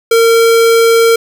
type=tone; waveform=square; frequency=458.4 Hz; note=A#4; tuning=29 cents flat; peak=-6 dBFS; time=0.11-1.16 s; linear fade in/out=5 ms; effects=none